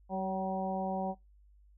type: harmonic tone with a mistuned harmonic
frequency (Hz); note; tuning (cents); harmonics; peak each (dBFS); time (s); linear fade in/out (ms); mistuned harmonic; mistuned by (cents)
190.4; F#3; +50; 1 / 2 / 3 / 4 / 5; -36 / -43 / -38 / -36 / -42; 0.09-1.15; 50; 3; -23
effects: noise-tail reverb RT60 0.2 s tail -22 dB re dry + added 50 Hz sine -58 dBFS peak until 1.77 s